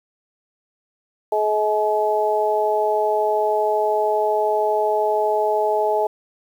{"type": "harmonic tone", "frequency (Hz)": 212.7, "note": "G#3", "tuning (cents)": 42, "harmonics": [2, 3, 4], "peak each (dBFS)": [-21, -21, -21], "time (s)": [1.32, 6.07], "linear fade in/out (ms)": 5, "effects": ["8-bit"]}